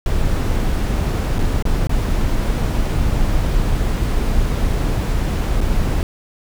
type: noise with dropouts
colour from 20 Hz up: brown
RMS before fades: -17 dBFS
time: 0.06-6.03 s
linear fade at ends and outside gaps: 1 ms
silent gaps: 1.385-1.39 / 1.625-1.653 / 1.871-1.894 / 5.607-5.612 s
effects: none